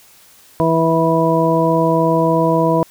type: harmonic tone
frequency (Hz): 163.5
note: E3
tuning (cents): -14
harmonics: 1 / 2 / 3 / 4 / 6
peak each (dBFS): -18 / -18 / -18 / -18 / -18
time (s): 0.6-2.83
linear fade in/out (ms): 0
effects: white hiss -47 dBFS RMS until 2.9 s